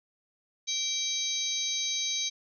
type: harmonic tone with a mistuned harmonic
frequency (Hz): 774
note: G5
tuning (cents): -22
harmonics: 3 / 4 / 5 / 6 / 7 / 8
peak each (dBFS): -40 / -40 / -32 / -38 / -42 / -32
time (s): 0.67-2.3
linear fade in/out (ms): 20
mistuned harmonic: 4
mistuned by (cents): +59
effects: none